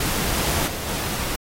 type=noise with level steps; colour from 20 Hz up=pink; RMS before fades=-23 / -30 / -27 dBFS; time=0-1.36 s; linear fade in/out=5 ms; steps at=0.66 / 0.87 s; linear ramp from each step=20 ms; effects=AAC 48 kbps